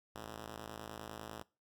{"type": "ring-modulated tone", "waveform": "5% pulse", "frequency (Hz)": 110, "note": "A2", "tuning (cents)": 0, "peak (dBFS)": -31, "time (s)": [0.15, 1.43], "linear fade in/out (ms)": 10, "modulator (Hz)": 25.1, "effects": ["noise-tail reverb RT60 0.3 s tail -22 dB re dry"]}